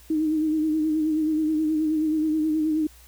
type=tone with vibrato; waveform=sine; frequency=311.1 Hz; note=D#4; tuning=in tune; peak=-20 dBFS; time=0.1-2.87 s; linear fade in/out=5 ms; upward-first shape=sine; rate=9.4 Hz; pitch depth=41 cents each way; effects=added 60 Hz sine -50 dBFS peak until 3.07 s + white hiss -53 dBFS RMS until 3.07 s